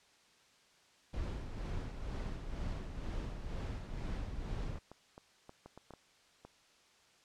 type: noise with tremolo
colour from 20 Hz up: brown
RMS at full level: -38 dBFS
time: 1.13-4.79 s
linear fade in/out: 10 ms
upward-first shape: sine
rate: 2.1 Hz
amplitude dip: 50%
type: clicks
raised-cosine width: 1 ms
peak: -36 dBFS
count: 9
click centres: 4.757 / 4.916 / 5.179 / 5.494 / 5.66 / 5.776 / 5.907 / 5.937 / 6.45 s
effects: white hiss -66 dBFS RMS until 7.24 s + low-pass 6000 Hz 12 dB/octave